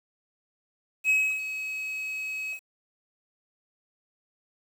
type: tone with ADSR envelope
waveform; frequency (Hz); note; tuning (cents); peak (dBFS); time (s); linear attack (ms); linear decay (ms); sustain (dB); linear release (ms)
triangle; 2555; D#7; +45; -17; 1.04-2.6; 54; 300; -12; 78
effects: 8-bit